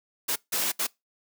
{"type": "noise bursts at uneven times", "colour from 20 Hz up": "white", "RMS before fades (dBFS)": -27, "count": 3, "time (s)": [[0.28, 0.36], [0.52, 0.72], [0.79, 0.87]], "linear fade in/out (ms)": 10, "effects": ["noise-tail reverb RT60 0.2 s tail -24 dB re dry", "high-pass 200 Hz 12 dB/octave"]}